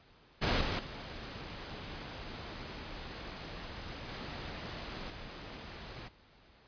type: noise with level steps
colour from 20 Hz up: pink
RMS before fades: -30 / -34 / -44 / -42 / -46 dBFS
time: 0.41-6.09 s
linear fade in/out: 20 ms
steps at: 0.61 / 0.79 / 4.09 / 5.1 s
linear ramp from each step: 2 ms
effects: pink hiss -62 dBFS RMS until 6.67 s + resampled to 11025 Hz